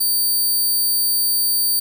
5% pulse tone, 4600 Hz, D8, 37 cents flat, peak -9 dBFS, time 0-1.8 s, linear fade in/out 10 ms, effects none

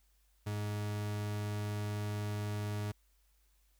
40% pulse tone, 104.2 Hz, G#2, 6 cents sharp, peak -34 dBFS, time 0.46-2.92 s, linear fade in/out 10 ms, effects added 50 Hz sine -68 dBFS peak until 3.79 s + white hiss -75 dBFS RMS until 3.79 s

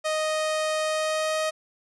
sawtooth tone with pitch glide, 622.3 to 626.6 Hz, D#5 to D#5, 0 to +12 cents, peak -20 dBFS, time 0.04-1.51 s, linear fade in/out 20 ms, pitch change +12 cents, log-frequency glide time 0.82-1.38 s, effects resampled to 24000 Hz

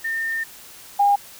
sine tone pair in turn, 1813 / 809.6 Hz, A#6 / G#5, -49 / -44 cents, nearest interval octave + major second, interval 1395 cents, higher first, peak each -22 / -13 dBFS, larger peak second, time 0.04-0.44 / 0.99-1.16 s, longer first, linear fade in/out 10 ms, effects white hiss -43 dBFS RMS until 1.39 s

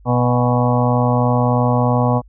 harmonic tone with a mistuned harmonic, 123 Hz, B2, 7 cents flat, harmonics 1 / 2 / 4 / 5 / 6 / 7 / 8 / 9, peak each -16 / -19 / -22 / -23 / -24 / -24 / -25 / -26 dBFS, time 0.05-2.22 s, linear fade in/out 50 ms, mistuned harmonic 7, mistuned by -51 cents, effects added 50 Hz sine -42 dBFS peak until 2.28 s

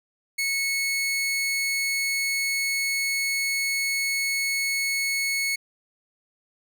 sawtooth tone, 2200 Hz, C#7, 14 cents flat, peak -20 dBFS, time 0.38-5.56 s, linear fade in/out 10 ms, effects none

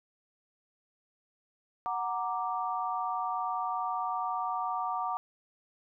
sine chord, Gb augmented, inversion none, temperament equal, 740 / 932.3 / 1174.7 Hz, Gb5 / Bb5 / D6, 0 / 0 / 0 cents, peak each -34 / -35 / -34 dBFS, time 1.86-5.17 s, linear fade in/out 0 ms, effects none

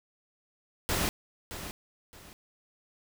pink noise with echo, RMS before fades -29 dBFS, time 0.89-1.09 s, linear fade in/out 0 ms, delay 620 ms, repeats 2, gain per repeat -11 dB, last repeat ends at 2.33 s, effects none

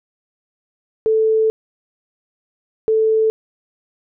sine tone bursts at uneven times, 440 Hz, A4, in tune, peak -12 dBFS, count 2, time 1.06-1.5 / 2.88-3.3 s, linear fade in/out 0 ms, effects none

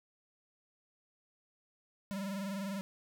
square tone with vibrato, 196 Hz, G3, in tune, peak -37 dBFS, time 2.11-2.81 s, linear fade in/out 0 ms, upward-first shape sine, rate 20 Hz, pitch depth 79 cents each way, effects none

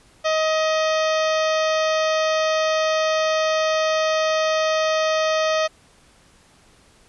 harmonic tone with a mistuned harmonic, 630 Hz, D#5, 21 cents sharp, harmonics 1 / 2 / 3 / 4 / 5 / 6 / 7 / 8 / 9 / 10, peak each -19 / -25 / -29 / -31 / -33 / -35 / -36 / -37 / -38 / -39 dBFS, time 0.24-5.68 s, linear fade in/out 20 ms, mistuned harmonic 6, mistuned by -82 cents, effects pink hiss -54 dBFS RMS until 7.08 s + resampled to 24000 Hz

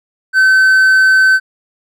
triangle tone, 1532 Hz, G6, 40 cents flat, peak -4 dBFS, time 0.33-1.4 s, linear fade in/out 50 ms, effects none

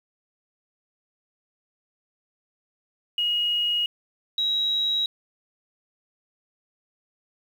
sine tone pair in turn, 2884 / 3850 Hz, F#7 / B7, -45 / -45 cents, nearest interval perfect fourth, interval 500 cents, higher second, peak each -21 dBFS, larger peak neither, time 3.18-3.86 / 4.38-5.06 s, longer neither, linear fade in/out 2 ms, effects 8-bit

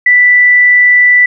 sine tone, 1975.5 Hz, B6, in tune, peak -3 dBFS, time 0.06-1.26 s, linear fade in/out 5 ms, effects none

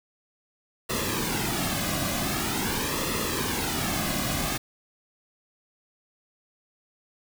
pink noise with flanger, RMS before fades -28 dBFS, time 0.89-4.58 s, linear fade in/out 10 ms, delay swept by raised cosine 1.3 to 2.23 ms, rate 0.45 Hz, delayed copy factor -0.65, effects none

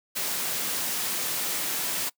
white high-pass noise, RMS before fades -29 dBFS, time 0.15-2.1 s, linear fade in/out 20 ms, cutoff 120 Hz, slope 24 dB/octave, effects noise-tail reverb RT60 0.1 s tail -23 dB re dry

